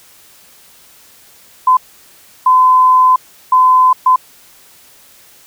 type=tone bursts at uneven times; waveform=sine; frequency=1020 Hz; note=C6; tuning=44 cents flat; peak=-5 dBFS; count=4; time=1.67-1.77 / 2.46-3.16 / 3.52-3.93 / 4.06-4.16 s; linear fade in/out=5 ms; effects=white hiss -44 dBFS RMS until 5.46 s